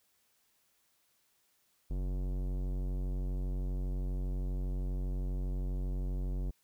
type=tone with tanh clipping; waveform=sine; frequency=46.25 Hz; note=F#1; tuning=in tune; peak=-34 dBFS; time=1.9-6.51 s; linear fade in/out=10 ms; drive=18 dB; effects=white hiss -73 dBFS RMS until 6.63 s